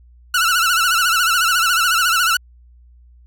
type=tone with vibrato; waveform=sawtooth; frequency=1396.9 Hz; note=F6; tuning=in tune; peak=-10 dBFS; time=0.34-2.37 s; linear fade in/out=5 ms; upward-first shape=sine; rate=14 Hz; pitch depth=110 cents each way; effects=added 60 Hz sine -44 dBFS peak until 3.26 s